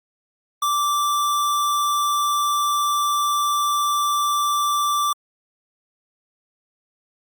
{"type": "tone", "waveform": "square", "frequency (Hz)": 1171, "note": "D6", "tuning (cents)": -5, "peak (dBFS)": -19, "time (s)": [0.62, 5.13], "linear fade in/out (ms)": 5, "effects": ["Opus 48 kbps"]}